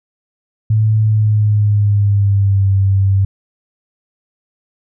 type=tone with pitch glide; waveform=sine; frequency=108.7 to 97.4 Hz; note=A2 to G2; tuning=-21 to -11 cents; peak=-9 dBFS; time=0.7-3.25 s; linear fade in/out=5 ms; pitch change=-190 cents; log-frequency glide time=1.01-2.7 s; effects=none